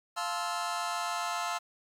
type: chord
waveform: sawtooth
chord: F major seventh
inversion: none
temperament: just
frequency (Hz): 698.5 / 873.1 / 1047.7 / 1309.6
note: F5 / A5 / C6 / E6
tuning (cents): 0 / -14 / +2 / -12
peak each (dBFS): -32 / -34 / -33 / -32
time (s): 0.16-1.59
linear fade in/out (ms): 20
effects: low-pass 9000 Hz 12 dB/octave + 10-bit